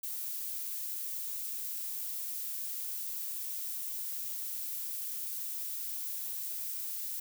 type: noise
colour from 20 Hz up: violet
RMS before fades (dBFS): -38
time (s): 0.03-7.2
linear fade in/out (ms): 5
effects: none